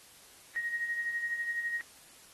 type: tone with tremolo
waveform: sine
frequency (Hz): 1880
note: A#6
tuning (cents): +14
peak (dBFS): -29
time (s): 0.56-1.81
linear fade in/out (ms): 0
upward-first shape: sine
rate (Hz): 12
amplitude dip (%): 55
effects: white hiss -56 dBFS RMS until 2.33 s + AAC 32 kbps